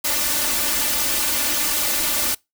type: noise with comb filter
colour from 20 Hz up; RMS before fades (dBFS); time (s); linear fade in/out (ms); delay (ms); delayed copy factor
white; -21; 0.04-2.35; 10; 3.4; +0.95
effects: noise-tail reverb RT60 0.2 s tail -24 dB re dry